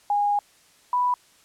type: tone pair in turn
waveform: sine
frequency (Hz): 820 / 987.6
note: G#5 / B5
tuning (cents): -22 / 0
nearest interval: minor third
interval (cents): 322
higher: second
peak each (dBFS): -19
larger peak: neither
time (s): 0.1-0.39 / 0.93-1.14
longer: first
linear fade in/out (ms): 2
effects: white hiss -57 dBFS RMS until 1.44 s + low-pass 10000 Hz 12 dB/octave